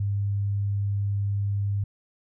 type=tone; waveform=sine; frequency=100.6 Hz; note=G2; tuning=45 cents sharp; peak=-23 dBFS; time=0-1.84 s; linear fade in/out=5 ms; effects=none